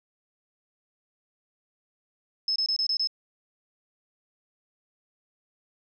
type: tone bursts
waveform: sine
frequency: 5200 Hz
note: E8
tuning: 24 cents flat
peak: -23 dBFS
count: 6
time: 2.48-3.073 s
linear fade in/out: 2 ms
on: 78 ms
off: 25 ms
effects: none